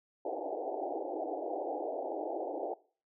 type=band-pass noise; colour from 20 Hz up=white; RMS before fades=-37 dBFS; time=0.25-2.74 s; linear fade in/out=5 ms; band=290 to 820 Hz; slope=96 dB/octave; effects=noise-tail reverb RT60 0.4 s tail -20 dB re dry